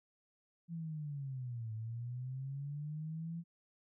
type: linear two-way sweep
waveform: sine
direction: down then up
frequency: 170.4 to 108.8 to 170.4 Hz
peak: -39 dBFS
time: 0.68-3.44 s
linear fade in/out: 50 ms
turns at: 1.73 s
effects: none